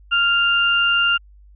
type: tone pair together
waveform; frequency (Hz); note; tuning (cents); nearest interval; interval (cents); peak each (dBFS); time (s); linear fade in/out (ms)
sine; 1396.9 / 2794; F6 / F7; 0 / 0; octave; 1200; -17; 0.11-1.18; 20
effects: added 50 Hz sine -44 dBFS peak until 1.55 s